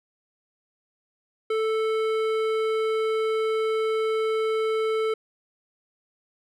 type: tone with hard clipping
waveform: sine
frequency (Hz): 440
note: A4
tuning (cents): 0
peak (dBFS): -24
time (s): 1.5-5.14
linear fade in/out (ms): 5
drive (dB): 13
effects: none